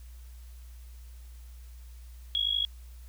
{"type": "tone with amplitude modulation", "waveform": "sine", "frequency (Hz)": 3322, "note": "G#7", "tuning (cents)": 0, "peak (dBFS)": -22, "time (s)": [2.35, 2.65], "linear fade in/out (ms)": 0, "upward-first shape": "sine", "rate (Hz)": 51.9, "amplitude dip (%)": 85, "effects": ["added 60 Hz sine -44 dBFS peak until 3.08 s", "white hiss -61 dBFS RMS until 3.08 s"]}